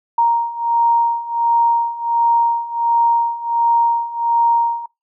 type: beating tone pair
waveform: sine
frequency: 933 / 934.4 Hz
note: A#5 / A#5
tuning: +1 / +4 cents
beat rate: 1.4 Hz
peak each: -18 / -15 dBFS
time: 0.18-4.86 s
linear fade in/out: 5 ms
effects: noise-tail reverb RT60 0.2 s tail -25 dB re dry